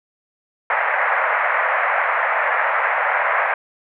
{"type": "band-pass noise", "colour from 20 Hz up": "white", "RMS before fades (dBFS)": -19, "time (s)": [0.7, 3.54], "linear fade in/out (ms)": 2, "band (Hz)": [550, 2100], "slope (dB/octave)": 48, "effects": []}